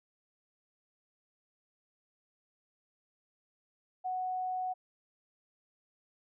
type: tone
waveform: sine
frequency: 740 Hz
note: F#5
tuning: in tune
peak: -32 dBFS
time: 4.04-4.74 s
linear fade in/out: 20 ms
effects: none